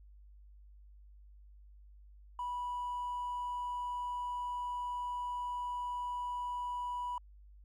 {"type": "tone with hard clipping", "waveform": "triangle", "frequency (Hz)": 981, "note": "B5", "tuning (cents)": -12, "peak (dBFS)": -35, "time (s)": [2.39, 7.18], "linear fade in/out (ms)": 2, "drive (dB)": 2, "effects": ["added 50 Hz sine -54 dBFS peak until 7.64 s"]}